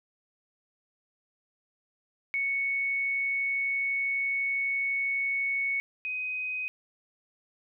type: tone pair in turn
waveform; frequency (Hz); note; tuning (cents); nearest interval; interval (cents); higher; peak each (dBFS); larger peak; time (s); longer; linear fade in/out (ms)
sine; 2217 / 2510; C#7 / D#7; 0 / +15; major second; 215; second; -26 / -30; first; 2.34-5.8 / 6.05-6.68; first; 0
effects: none